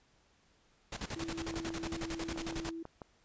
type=noise with tremolo; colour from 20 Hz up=pink; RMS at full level=-39 dBFS; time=0.92-2.71 s; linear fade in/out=5 ms; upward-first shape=square; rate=11 Hz; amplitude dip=80%
type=tone; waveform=sine; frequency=329.6 Hz; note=E4; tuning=in tune; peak=-39 dBFS; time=1.16-2.83 s; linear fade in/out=5 ms
type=click train; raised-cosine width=1 ms; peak=-30 dBFS; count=10; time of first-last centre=1.54-3.018 s; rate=6.09 Hz
effects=pink hiss -69 dBFS RMS until 3.24 s + resampled to 16000 Hz